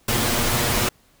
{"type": "noise with comb filter", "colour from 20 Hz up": "pink", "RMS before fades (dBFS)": -21, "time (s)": [0.08, 0.89], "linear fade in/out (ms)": 5, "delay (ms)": 8.4, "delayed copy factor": 0.95, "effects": ["pink hiss -58 dBFS RMS until 1.2 s"]}